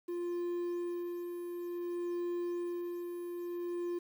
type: tone with tremolo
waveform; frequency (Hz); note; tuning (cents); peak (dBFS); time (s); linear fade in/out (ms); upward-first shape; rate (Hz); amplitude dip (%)
triangle; 349.2; F4; 0; -31; 0.08-3.99; 10; sine; 0.56; 45
effects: 10-bit